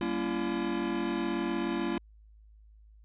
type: chord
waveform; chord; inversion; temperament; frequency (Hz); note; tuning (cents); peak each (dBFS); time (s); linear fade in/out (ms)
square; G diminished seventh; none; just; 196 / 235.2 / 282.2 / 338.7; G3 / Bb3 / Db4 / Fb4; 0 / +16 / +31 / +47; -38 / -36 / -37 / -33; 0.01-1.98; 2
effects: added 53 Hz sine -53 dBFS peak until 3.04 s + resampled to 8000 Hz